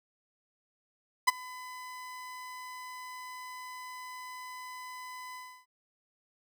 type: tone with ADSR envelope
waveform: 30% pulse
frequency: 1007 Hz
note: B5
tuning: 33 cents sharp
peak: -15 dBFS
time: 1.27-5.66 s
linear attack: 14 ms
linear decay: 20 ms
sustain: -24 dB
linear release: 310 ms
effects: none